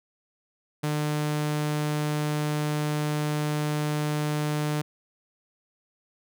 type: tone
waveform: sawtooth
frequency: 150 Hz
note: D3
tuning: 37 cents sharp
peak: -21 dBFS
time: 0.83-4.82 s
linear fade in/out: 10 ms
effects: none